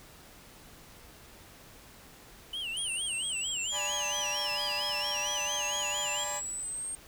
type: tone with vibrato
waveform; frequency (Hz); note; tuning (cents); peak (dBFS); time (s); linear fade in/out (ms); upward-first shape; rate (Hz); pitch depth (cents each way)
triangle; 2960; F#7; 0; -32; 2.53-6.24; 5; sine; 4.4; 180
type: linear two-way sweep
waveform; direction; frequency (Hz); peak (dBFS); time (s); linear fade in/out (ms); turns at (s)
sine; down then up; 9397 to 4827 to 8610; -34; 2.77-6.95; 0; 4.68
type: chord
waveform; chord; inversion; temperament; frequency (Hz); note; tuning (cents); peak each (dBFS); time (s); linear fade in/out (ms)
sawtooth; G# diminished; second; equal; 587.3 / 830.6 / 987.8; D5 / G#5 / B5; 0 / 0 / 0; -36; 3.71-6.42; 50
effects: pink hiss -53 dBFS RMS until 7.07 s